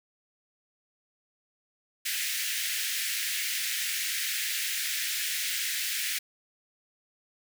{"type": "high-pass noise", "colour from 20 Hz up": "pink", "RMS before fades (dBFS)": -31, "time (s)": [2.05, 6.19], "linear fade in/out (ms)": 10, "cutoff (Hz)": 1700, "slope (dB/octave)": 48, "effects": []}